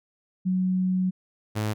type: tone pair in turn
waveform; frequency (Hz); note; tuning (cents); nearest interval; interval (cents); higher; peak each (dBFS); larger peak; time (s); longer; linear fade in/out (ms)
sine / sawtooth; 185 / 107.02; F#3 / A2; 0 / -48; major sixth; 948; first; -21; neither; 0.45-1.11 / 1.55-1.74; first; 20
effects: none